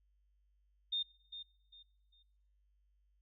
sine tone with echo, 3648 Hz, A#7, 38 cents flat, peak -33 dBFS, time 0.92-1.03 s, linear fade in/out 10 ms, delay 400 ms, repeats 3, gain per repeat -11 dB, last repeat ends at 2.23 s, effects noise-tail reverb RT60 0.8 s tail -23 dB re dry + added 50 Hz sine -70 dBFS peak until 3.21 s

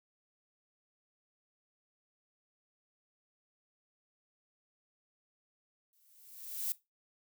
violet noise with exponential growth, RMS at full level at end -33 dBFS, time 5.93-6.72 s, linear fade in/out 0 ms, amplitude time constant 170 ms, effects noise-tail reverb RT60 0.2 s tail -18 dB re dry

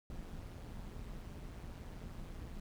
brown noise with amplitude modulation, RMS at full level -44 dBFS, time 0.1-2.6 s, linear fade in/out 2 ms, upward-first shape sine, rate 176 Hz, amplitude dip 65%, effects none

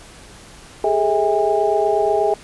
sine tone cluster, 402.9 / 431.2 / 647 / 810 Hz, G4 / A4 / E5 / G#5, +48 / -35 / -32 / -43 cents, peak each -20 dBFS, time 0.84-2.34 s, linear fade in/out 2 ms, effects pink hiss -42 dBFS RMS until 2.43 s + resampled to 24000 Hz

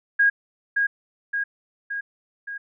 sine tone with echo, 1635 Hz, G#6, 28 cents flat, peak -14 dBFS, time 0.19-0.3 s, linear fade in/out 10 ms, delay 570 ms, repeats 4, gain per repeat -4 dB, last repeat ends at 2.58 s, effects none

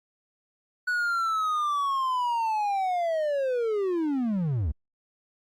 triangle linear sweep, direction down, 1481 to 63.1 Hz, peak -22 dBFS, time 0.87-4.72 s, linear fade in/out 10 ms, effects Opus 48 kbps

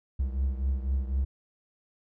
triangle beating tone pair, 65.41 / 69.41 Hz, C2 / C#2, 0 / +3 cents, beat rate 4 Hz, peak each -25 / -30 dBFS, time 0.19-1.25 s, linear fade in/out 10 ms, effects none

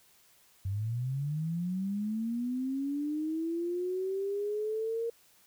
sine linear sweep, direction up, 93.5 to 466.2 Hz, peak -30 dBFS, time 0.65-5.1 s, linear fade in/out 5 ms, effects white hiss -63 dBFS RMS until 5.46 s

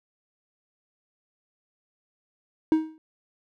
triangle tone with exponential decay, 315.7 Hz, D#4, 25 cents sharp, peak -12 dBFS, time 2.72-2.98 s, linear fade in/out 1 ms, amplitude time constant 56 ms, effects none

